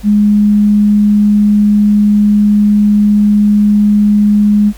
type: tone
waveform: sine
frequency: 207.7 Hz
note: G#3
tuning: in tune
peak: -5 dBFS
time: 0.03-4.73 s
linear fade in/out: 50 ms
effects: added 50 Hz sine -31 dBFS peak until 4.77 s + pink hiss -39 dBFS RMS until 4.77 s